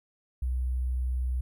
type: tone with sample-and-hold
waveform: sine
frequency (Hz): 62.9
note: B1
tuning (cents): +32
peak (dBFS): -26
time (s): 0.42-1.41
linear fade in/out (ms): 5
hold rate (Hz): 11025
effects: none